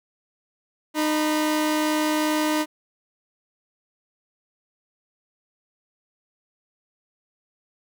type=tone pair together; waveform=sawtooth; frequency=306.2 / 981 Hz; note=D#4 / B5; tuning=-28 / -12 cents; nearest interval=octave + minor sixth; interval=2016 cents; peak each=-17 / -26 dBFS; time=0.94-2.66 s; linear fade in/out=50 ms; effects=none